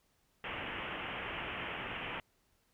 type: low-pass noise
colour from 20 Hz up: white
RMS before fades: -41 dBFS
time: 0.44-2.2 s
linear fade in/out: 2 ms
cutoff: 3100 Hz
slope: 96 dB/octave
effects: pink hiss -74 dBFS RMS until 2.73 s